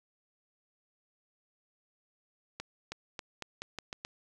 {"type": "accelerating click train", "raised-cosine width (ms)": 0.2, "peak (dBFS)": -21, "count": 8, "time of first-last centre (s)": [2.6, 4.049], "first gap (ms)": 320, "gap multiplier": 0.85, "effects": []}